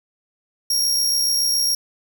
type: tone with amplitude modulation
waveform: sawtooth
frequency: 5588 Hz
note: F8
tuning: in tune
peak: -13 dBFS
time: 0.7-1.75 s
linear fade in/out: 5 ms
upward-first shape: sine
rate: 67.1 Hz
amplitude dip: 35%
effects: none